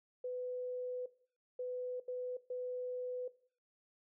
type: tone bursts at uneven times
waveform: sine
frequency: 500 Hz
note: B4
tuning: 21 cents sharp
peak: -37 dBFS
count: 4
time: 0.24-1.06 / 1.59-2 / 2.08-2.37 / 2.5-3.28 s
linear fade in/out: 5 ms
effects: noise-tail reverb RT60 0.5 s tail -18 dB re dry